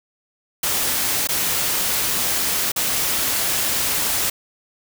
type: noise with dropouts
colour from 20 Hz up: white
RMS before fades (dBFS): -21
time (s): 0.63-4.3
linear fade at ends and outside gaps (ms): 5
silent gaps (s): 1.273-1.288 / 2.719-2.761
effects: none